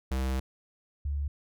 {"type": "tone pair in turn", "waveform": ["square", "sine"], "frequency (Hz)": [65.4, 71.6], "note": ["C2", "D2"], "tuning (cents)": [0, -43], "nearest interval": "major second", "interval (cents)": 157, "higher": "second", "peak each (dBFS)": -28, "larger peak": "neither", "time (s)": [[0.11, 0.4], [1.05, 1.28]], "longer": "first", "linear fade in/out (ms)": 5, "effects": []}